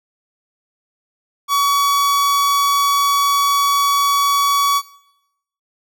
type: tone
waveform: 45% pulse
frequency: 1131 Hz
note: C#6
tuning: 34 cents sharp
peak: -13 dBFS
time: 1.48-4.82 s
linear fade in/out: 50 ms
effects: noise-tail reverb RT60 0.8 s tail -17 dB re dry